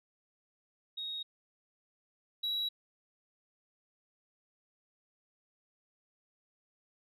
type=tone pair in turn; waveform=sine; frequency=3758 / 3888 Hz; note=A#7 / B7; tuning=+13 / -28 cents; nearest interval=minor second; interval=59 cents; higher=second; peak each=-36 / -29 dBFS; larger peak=second; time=0.97-1.23 / 2.43-2.69 s; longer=neither; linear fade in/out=10 ms; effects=tanh soft clip ceiling -30 dBFS